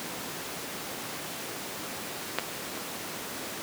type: clicks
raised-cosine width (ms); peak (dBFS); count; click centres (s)
0.3; -8 / -20; 2; 2.386 / 2.396
effects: pink hiss -36 dBFS RMS until 3.62 s + high-pass 200 Hz 12 dB/octave